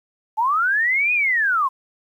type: linear two-way sweep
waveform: sine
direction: up then down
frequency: 838 to 2508 to 1010 Hz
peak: -16 dBFS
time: 0.37-1.69 s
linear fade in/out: 20 ms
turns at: 1.13 s
effects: 9-bit